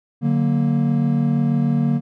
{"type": "chord", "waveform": "triangle", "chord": "D augmented", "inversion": "none", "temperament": "equal", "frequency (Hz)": [146.83, 185, 233.1], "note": ["D3", "F#3", "A#3"], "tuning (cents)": [0, 0, 0], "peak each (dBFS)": [-17, -22, -17], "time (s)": [0.21, 2.01], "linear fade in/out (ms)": 50, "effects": []}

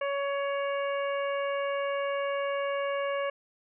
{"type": "harmonic tone", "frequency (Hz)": 560, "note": "C#5", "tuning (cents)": 18, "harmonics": [1, 2, 3, 4, 5], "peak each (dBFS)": [-29, -35, -39, -41, -43], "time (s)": [0.01, 3.3], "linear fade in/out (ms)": 5, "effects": []}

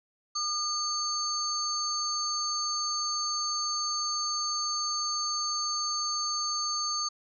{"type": "tone cluster", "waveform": "sine", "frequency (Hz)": [1217, 4486, 6380], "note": ["D#6", "C#8", "G8"], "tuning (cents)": [-39, 20, 30], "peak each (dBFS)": [-33, -31, -34], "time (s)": [0.35, 7.09], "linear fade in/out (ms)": 10, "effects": []}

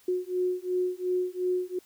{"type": "beating tone pair", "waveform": "sine", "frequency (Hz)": [362.5, 365.3], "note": ["F#4", "F#4"], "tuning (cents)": [-35, -22], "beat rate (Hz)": 2.8, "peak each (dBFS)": -29, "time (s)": [0.08, 1.79], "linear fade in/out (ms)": 5, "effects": ["white hiss -60 dBFS RMS until 1.85 s"]}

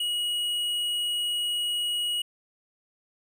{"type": "tone with tanh clipping", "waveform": "sine", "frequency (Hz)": 2904, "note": "F#7", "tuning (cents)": -33, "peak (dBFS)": -27, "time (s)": [0, 2.22], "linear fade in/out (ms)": 5, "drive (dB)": 10, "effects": []}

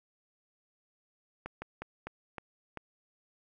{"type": "slowing click train", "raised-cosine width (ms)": 0.5, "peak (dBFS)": -24, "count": 6, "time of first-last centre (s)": [1.46, 2.773], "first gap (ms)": 160, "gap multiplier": 1.25, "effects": []}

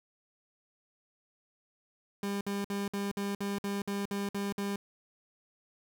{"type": "tone bursts", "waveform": "30% pulse", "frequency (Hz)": 200.4, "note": "G3", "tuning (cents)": 38, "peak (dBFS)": -29, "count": 11, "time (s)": [2.23, 4.76], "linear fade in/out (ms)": 2, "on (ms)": 180, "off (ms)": 55, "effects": []}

